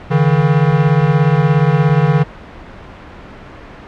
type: beating tone pair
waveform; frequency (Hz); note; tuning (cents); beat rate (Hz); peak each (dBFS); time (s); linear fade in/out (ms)
square; 142.4 / 159.4; C#3 / D#3; +47 / +42; 17; -13; 0.1-2.24; 20
effects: pink hiss -34 dBFS RMS until 3.87 s + low-pass 2000 Hz 12 dB/octave